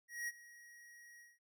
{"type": "tone with ADSR envelope", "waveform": "square", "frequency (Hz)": 1896, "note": "A#6", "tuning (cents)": 29, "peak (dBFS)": -38, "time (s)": [0.08, 1.39], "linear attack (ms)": 200, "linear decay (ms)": 33, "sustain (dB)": -19, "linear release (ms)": 190, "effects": []}